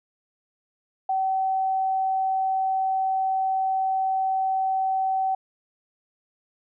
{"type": "tone", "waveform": "sine", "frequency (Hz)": 764, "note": "G5", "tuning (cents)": -45, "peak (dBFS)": -21, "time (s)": [1.09, 5.35], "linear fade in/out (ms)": 5, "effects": []}